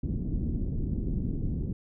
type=low-pass noise; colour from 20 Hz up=pink; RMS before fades=-30 dBFS; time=0.03-1.73 s; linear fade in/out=5 ms; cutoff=290 Hz; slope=24 dB/octave; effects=none